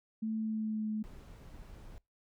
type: tone with pitch glide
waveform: sine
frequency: 220 to 215.1 Hz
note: A3 to A3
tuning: 0 to -39 cents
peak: -32 dBFS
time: 0.22-1.03 s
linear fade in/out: 10 ms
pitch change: -39 cents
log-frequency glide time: 0.36-0.9 s
type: noise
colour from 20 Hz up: brown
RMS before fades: -50 dBFS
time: 1.04-1.98 s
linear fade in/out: 0 ms
effects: noise-tail reverb RT60 0.2 s tail -23 dB re dry